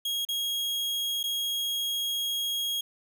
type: tone with dropouts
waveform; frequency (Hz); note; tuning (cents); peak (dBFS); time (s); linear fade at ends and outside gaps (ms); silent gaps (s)
40% pulse; 3282; G#7; -21; -27; 0.05-2.81; 5; 0.251-0.287 / 1.231-1.238
effects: 11-bit